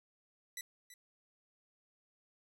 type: tone with echo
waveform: 10% pulse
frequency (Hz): 1975.5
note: B6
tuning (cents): 0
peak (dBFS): -32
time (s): 0.57-0.61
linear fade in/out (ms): 2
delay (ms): 330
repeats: 1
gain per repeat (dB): -13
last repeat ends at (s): 0.94
effects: none